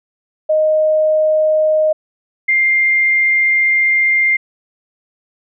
sine tone pair in turn, 621 / 2105 Hz, D#5 / C7, -3 / +10 cents, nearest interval octave + major sixth, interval 2113 cents, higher second, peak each -10 dBFS, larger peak neither, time 0.49-1.93 / 2.48-4.37 s, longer second, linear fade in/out 10 ms, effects none

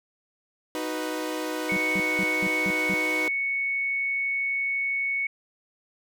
sawtooth chord, B major, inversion first, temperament equal, 311.1 / 370 / 493.9 Hz, D#4 / F#4 / B4, 0 / 0 / 0 cents, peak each -27 / -32 / -29 dBFS, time 0.75-3.28 s, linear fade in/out 0 ms
sine tone, 2217 Hz, C#7, in tune, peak -24 dBFS, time 1.69-5.27 s, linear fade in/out 5 ms
sine tone bursts, 191.5 Hz, G3, 40 cents flat, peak -27 dBFS, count 6, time 1.72-2.94 s, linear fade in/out 0 ms, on 45 ms, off 190 ms
effects none

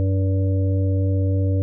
harmonic tone with a mistuned harmonic, 96 Hz, G2, 36 cents flat, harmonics 1 / 3 / 5 / 6, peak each -17 / -27 / -31 / -33 dBFS, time 0-1.62 s, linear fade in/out 0 ms, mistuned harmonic 1, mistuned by -19 cents, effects none

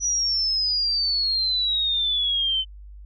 sine exponential sweep, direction down, 5900 to 3050 Hz, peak -20 dBFS, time 0-2.65 s, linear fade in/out 50 ms, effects added 50 Hz sine -39 dBFS peak until 3.05 s

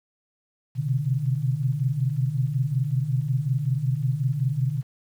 sine tone cluster, 125.1 / 130.5 / 149.3 Hz, B2 / C3 / D3, +23 / -4 / +29 cents, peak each -26 dBFS, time 0.75-4.83 s, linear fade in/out 50 ms, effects 9-bit

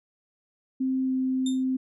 sine tone with pitch glide, 261.7 to 260 Hz, C4 to C4, 0 to -11 cents, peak -23 dBFS, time 0.8-1.77 s, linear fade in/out 10 ms, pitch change -11 cents, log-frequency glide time 1.05-1.11 s
25% pulse tone with exponential decay, 3631 Hz, A#7, 46 cents flat, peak -27 dBFS, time 1.46-1.64 s, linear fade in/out 5 ms, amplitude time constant 39 ms
effects resampled to 32000 Hz

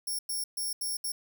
5% pulse tone bursts at uneven times, 5480 Hz, F8, 34 cents flat, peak -25 dBFS, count 5, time 0.07-0.19 / 0.29-0.44 / 0.57-0.73 / 0.81-0.97 / 1.04-1.12 s, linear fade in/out 5 ms, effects none

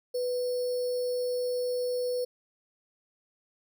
sine tone with sample-and-hold, 495.9 Hz, B4, 7 cents sharp, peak -27 dBFS, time 0.14-2.25 s, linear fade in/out 10 ms, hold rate 4900 Hz, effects none

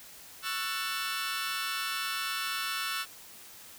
20% pulse chord, F# minor seventh, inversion second, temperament just, 1110 / 1332 / 1480 / 1776 Hz, C#6 / E6 / F#6 / A6, +2 / +18 / 0 / +16 cents, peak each -35 / -30 / -33 / -34 dBFS, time 0.42-3.06 s, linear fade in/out 50 ms, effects white hiss -50 dBFS RMS until 3.78 s

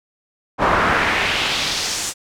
brown noise with band-pass filter sweep, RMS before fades -19 dBFS, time 0.58-2.14 s, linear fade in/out 50 ms, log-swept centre 1000 to 7900 Hz, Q 1.6, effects none

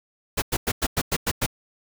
pink noise bursts, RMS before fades -23 dBFS, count 8, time 0.37-1.464 s, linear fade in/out 10 ms, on 51 ms, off 98 ms, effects none

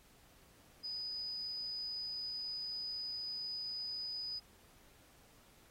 sine tone, 4978 Hz, D#8, in tune, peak -39 dBFS, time 0.83-4.4 s, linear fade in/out 20 ms, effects pink hiss -65 dBFS RMS until 5.7 s + AAC 48 kbps

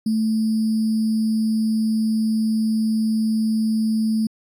sine tone with sample-and-hold, 220 Hz, A3, in tune, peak -17 dBFS, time 0.06-4.27 s, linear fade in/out 5 ms, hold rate 4900 Hz, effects resampled to 32000 Hz

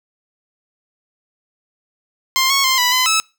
10% pulse tone with pitch steps, 1052 / 1102 / 1049 / 987 / 1017 / 1301 Hz, C6 / C#6 / C6 / B5 / C6 / E6, +9 / -11 / +4 / -1 / -50 / -23 cents, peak -5 dBFS, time 2.36-3.2 s, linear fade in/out 0 ms, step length 140 ms, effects noise-tail reverb RT60 0.3 s tail -25 dB re dry

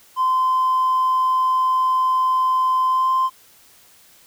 triangle tone with pitch glide, 1032 to 1042.2 Hz, C6 to C6, -24 to -7 cents, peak -12 dBFS, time 0.16-3.3 s, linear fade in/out 50 ms, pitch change +17 cents, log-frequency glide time 2.88-3.1 s, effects tanh soft clip ceiling -12 dBFS + white hiss -51 dBFS RMS until 4.26 s

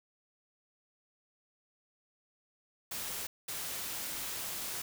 white noise bursts at uneven times, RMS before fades -39 dBFS, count 2, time 2.91-3.27 / 3.48-4.82 s, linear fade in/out 5 ms, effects none

